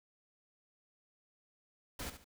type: noise with echo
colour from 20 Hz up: pink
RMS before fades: -42 dBFS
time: 1.99-2.1 s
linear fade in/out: 5 ms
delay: 72 ms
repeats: 2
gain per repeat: -10 dB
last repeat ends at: 2.244 s
effects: none